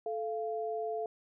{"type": "tone pair together", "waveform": "sine", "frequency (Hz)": [437.2, 690.8], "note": ["A4", "F5"], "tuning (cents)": [-11, -19], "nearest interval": "minor sixth", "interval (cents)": 792, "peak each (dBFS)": [-35, -36], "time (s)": [0.06, 1.06], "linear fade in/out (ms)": 2, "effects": []}